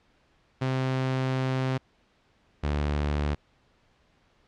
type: tone pair in turn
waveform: sawtooth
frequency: 130.81 / 73.41 Hz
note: C3 / D2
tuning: 0 / 0 cents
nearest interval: minor seventh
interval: 1000 cents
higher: first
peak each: -21 dBFS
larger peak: neither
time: 0.61-1.78 / 2.63-3.35 s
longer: first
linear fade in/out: 10 ms
effects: pink hiss -65 dBFS RMS until 4.47 s + low-pass 4000 Hz 12 dB/octave